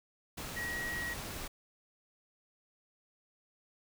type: tone in noise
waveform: sine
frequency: 1905 Hz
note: A#6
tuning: 37 cents sharp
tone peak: -36 dBFS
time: 0.56-1.14 s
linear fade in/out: 10 ms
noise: pink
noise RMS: -42 dBFS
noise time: 0.37-1.48 s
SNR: +3 dB
effects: none